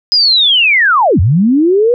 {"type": "linear two-way sweep", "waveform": "sine", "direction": "down then up", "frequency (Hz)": [5060, 77.4, 496.4], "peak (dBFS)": -6, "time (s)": [0.12, 1.94], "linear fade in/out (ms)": 0, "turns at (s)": 1.2, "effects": []}